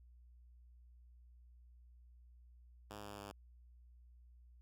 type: tone with pitch steps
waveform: 5% pulse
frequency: 103.83 / 102.34 / 100.87 Hz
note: G#2 / G#2 / G2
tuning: 0 / -25 / +50 cents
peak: -37 dBFS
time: 2.9-3.32 s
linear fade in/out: 10 ms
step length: 140 ms
effects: added 60 Hz sine -59 dBFS peak until 4.61 s